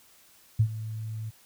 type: tone with ADSR envelope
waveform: sine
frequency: 110 Hz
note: A2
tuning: in tune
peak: -16 dBFS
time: 0.59-1.31 s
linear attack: 11 ms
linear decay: 74 ms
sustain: -16 dB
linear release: 23 ms
effects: white hiss -58 dBFS RMS until 1.45 s